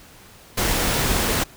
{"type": "noise", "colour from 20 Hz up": "pink", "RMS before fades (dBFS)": -21, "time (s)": [0.57, 1.44], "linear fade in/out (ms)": 10, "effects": ["pink hiss -47 dBFS RMS until 1.56 s"]}